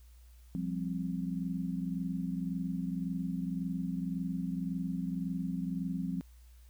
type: chord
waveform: sine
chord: F suspended second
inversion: none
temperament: just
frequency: 174.61 / 196.44 / 261.9 Hz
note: F3 / G3 / C4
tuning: 0 / +4 / +2 cents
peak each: -35 / -38 / -38 dBFS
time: 0.55-6.21 s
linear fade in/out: 0 ms
effects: added 60 Hz sine -53 dBFS peak until 6.69 s + white hiss -68 dBFS RMS until 6.69 s